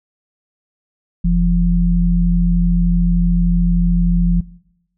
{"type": "tone pair together", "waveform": "sine", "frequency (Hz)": [43.33, 173.3], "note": ["F1", "F3"], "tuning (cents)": [-13, -13], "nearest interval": "2 octaves", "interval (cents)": 2400, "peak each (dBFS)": [-14, -14], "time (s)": [1.24, 4.41], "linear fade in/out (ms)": 10, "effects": ["noise-tail reverb RT60 0.9 s tail -21 dB re dry"]}